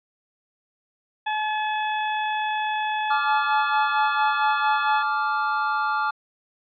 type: harmonic tone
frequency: 856 Hz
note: A5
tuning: 48 cents flat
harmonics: 1 / 2 / 3 / 4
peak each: -24 / -30 / -34 / -36 dBFS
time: 1.26-5.03 s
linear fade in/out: 10 ms
type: chord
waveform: triangle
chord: D minor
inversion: second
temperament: equal with one note detuned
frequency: 860.4 / 1174.7 / 1396.9 Hz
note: A5 / D6 / F6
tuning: -39 / 0 / 0 cents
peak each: -24 dBFS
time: 3.1-6.11 s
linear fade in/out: 10 ms
effects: resampled to 11025 Hz